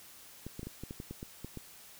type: clicks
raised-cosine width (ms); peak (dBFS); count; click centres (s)
3; -28; 11; 0.466 / 0.594 / 0.631 / 0.67 / 0.836 / 0.909 / 1.001 / 1.11 / 1.229 / 1.446 / 1.573
effects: white hiss -54 dBFS RMS until 1.99 s